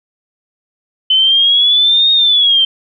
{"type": "exponential two-way sweep", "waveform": "sine", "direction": "up then down", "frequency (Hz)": [3039, 3729, 3115], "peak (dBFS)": -7, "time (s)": [1.1, 2.65], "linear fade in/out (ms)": 5, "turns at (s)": 2.12, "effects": []}